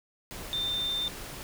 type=tone in noise; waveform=sine; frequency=3591 Hz; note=A7; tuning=35 cents sharp; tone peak=-28 dBFS; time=0.53-1.08 s; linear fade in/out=0 ms; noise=pink; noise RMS=-41 dBFS; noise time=0.31-1.43 s; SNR=+10 dB; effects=none